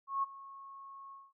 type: tone with ADSR envelope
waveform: sine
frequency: 1095 Hz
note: C#6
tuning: 22 cents flat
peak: -28 dBFS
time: 0.07-1.33 s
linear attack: 160 ms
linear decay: 19 ms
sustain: -19 dB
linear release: 210 ms
effects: none